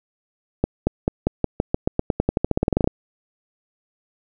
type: accelerating click train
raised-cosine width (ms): 2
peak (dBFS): -4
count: 23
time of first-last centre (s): 0.64-2.875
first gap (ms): 230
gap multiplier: 0.91
effects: none